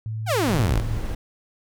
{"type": "tone with pitch glide", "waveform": "sine", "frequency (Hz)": [110, 109.05], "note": ["A2", "A2"], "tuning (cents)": [0, -15], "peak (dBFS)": -26, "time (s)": [0.06, 0.97], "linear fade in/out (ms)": 0, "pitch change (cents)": -15, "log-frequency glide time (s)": [0.18, 0.67]}
{"type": "exponential sweep", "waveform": "sawtooth", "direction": "down", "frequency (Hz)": [830.6, 35.46], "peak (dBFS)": -16, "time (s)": [0.26, 0.83], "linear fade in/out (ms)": 50}
{"type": "noise", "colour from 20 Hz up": "brown", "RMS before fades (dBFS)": -28, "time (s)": [0.47, 1.15], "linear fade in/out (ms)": 5}
{"effects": []}